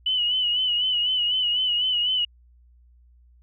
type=tone with vibrato; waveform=sine; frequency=2960 Hz; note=F#7; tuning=in tune; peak=-20 dBFS; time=0.06-2.25 s; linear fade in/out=5 ms; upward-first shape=sine; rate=4 Hz; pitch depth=56 cents each way; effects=added 60 Hz sine -52 dBFS peak until 3.42 s